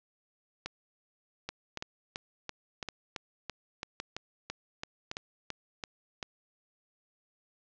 two click trains, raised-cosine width 0.2 ms, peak -19 / -19 dBFS, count 6 / 14, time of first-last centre 0.66-6.228 / 1.49-5.838 s, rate 0.898 / 2.99 Hz, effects resampled to 16000 Hz + 8-bit

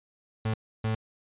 35% pulse tone bursts at uneven times, 110.2 Hz, A2, 3 cents sharp, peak -24 dBFS, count 2, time 0.45-0.54 / 0.84-0.95 s, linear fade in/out 5 ms, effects resampled to 8000 Hz

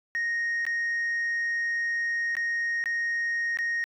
sine tone with dropouts, 1864.7 Hz, A#6, in tune, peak -23 dBFS, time 0.15-3.84 s, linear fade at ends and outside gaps 0 ms, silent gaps 0.652-0.666 / 2.353-2.368 / 2.84-2.858 / 3.572-3.588 s, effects tanh soft clip ceiling -24 dBFS

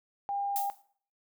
sine tone, 802 Hz, G5, 39 cents sharp, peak -30 dBFS, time 0.29-0.7 s, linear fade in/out 0 ms
violet noise with exponential decay, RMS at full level -31 dBFS, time 0.56-0.82 s, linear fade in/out 0 ms, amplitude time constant 56 ms
effects noise-tail reverb RT60 0.5 s tail -17 dB re dry

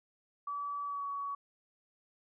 sine tone with pitch glide, 1148 to 1127.6 Hz, D6 to C#6, -40 to +29 cents, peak -35 dBFS, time 0.47-1.35 s, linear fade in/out 5 ms, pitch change -31 cents, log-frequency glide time 0.85-1.05 s, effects none

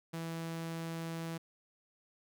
sawtooth tone, 164.81 Hz, E3, in tune, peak -34 dBFS, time 0.13-1.38 s, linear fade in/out 10 ms, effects none

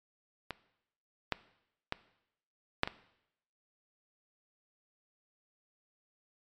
clicks, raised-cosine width 0.3 ms, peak -20 / -13 / -16 / -9 / -19 dBFS, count 5, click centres 0.507 / 1.323 / 1.924 / 2.834 / 2.875 s, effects noise-tail reverb RT60 0.8 s tail -18 dB re dry + MP3 96 kbps

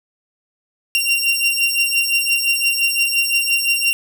sawtooth beating tone pair, 2762 / 2767.8 Hz, F7 / F7, -20 / -16 cents, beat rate 5.8 Hz, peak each -15 dBFS, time 0.95-3.93 s, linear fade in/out 0 ms, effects 8-bit

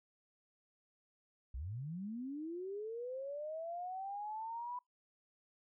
sine linear sweep, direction up, 54.6 to 994 Hz, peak -40 dBFS, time 1.54-4.79 s, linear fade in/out 5 ms, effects noise-tail reverb RT60 0.2 s tail -26 dB re dry

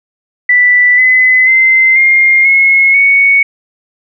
sine tone with pitch steps, 1975.5 / 2023 / 2071 / 2121 / 2172 / 2224 Hz, B6 / B6 / C7 / C7 / C#7 / C#7, 0 / +41 / -18 / +23 / -36 / +5 cents, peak -4 dBFS, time 0.49-3.43 s, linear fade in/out 5 ms, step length 490 ms, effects none

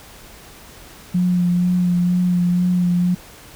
sine tone with vibrato, 178 Hz, F3, 33 cents sharp, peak -14 dBFS, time 1.14-3.15 s, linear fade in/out 10 ms, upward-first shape sine, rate 2.1 Hz, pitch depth 20 cents each way, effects pink hiss -42 dBFS RMS until 3.55 s

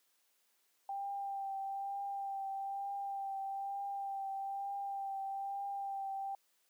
sine tone with vibrato, 789 Hz, G5, 11 cents sharp, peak -37 dBFS, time 0.89-6.35 s, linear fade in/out 2 ms, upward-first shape triangle, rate 1.1 Hz, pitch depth 22 cents each way, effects white hiss -75 dBFS RMS until 6.69 s + high-pass 300 Hz 12 dB/octave

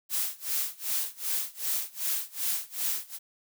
blue noise with tremolo, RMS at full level -28 dBFS, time 0.09-3.19 s, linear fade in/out 50 ms, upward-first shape sine, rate 2.6 Hz, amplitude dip 95%, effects none

